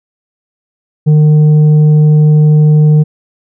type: tone with tanh clipping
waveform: triangle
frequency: 152.1 Hz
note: D#3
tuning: 39 cents flat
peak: -4 dBFS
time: 1.06-3.04 s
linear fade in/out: 20 ms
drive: 9 dB
effects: none